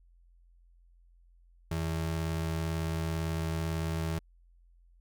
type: ring-modulated tone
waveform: square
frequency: 123.47 Hz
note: B2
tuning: in tune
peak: -28 dBFS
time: 1.71-4.19 s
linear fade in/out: 5 ms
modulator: 39 Hz
effects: added 43 Hz sine -58 dBFS peak until 5 s